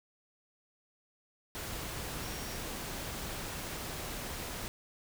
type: tone in noise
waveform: sine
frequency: 5600 Hz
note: F8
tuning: 4 cents sharp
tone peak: -50 dBFS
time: 2.23-2.57 s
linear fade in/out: 0 ms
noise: pink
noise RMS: -40 dBFS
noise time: 1.55-4.68 s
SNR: -13 dB
effects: none